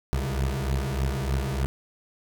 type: beating tone pair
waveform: 25% pulse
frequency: 65.41 / 68.71 Hz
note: C2 / C#2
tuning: 0 / -15 cents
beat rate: 3.3 Hz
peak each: -24 dBFS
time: 0.13-1.66 s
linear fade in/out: 0 ms
effects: none